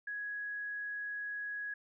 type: tone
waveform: sine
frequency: 1668 Hz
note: G#6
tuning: 7 cents sharp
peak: -37 dBFS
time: 0.07-1.74 s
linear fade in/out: 5 ms
effects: none